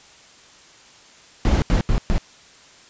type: noise bursts at uneven times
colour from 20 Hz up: brown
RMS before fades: -17 dBFS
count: 4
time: 1.45-1.62 / 1.7-1.81 / 1.89-1.98 / 2.1-2.18 s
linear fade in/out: 0 ms
effects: white hiss -48 dBFS RMS until 2.89 s + resampled to 16000 Hz